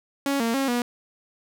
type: tone with pitch steps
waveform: sawtooth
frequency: 278.3 / 229.9 / 271.7 / 241.9 Hz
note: C#4 / A#3 / C#4 / B3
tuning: +7 / -24 / -35 / -36 cents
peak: -18 dBFS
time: 0.26-0.82 s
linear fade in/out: 2 ms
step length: 140 ms
effects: none